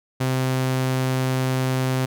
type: tone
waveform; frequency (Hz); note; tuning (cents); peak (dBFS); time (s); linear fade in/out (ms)
sawtooth; 130; C3; -11; -16; 0.2-2.06; 10
effects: none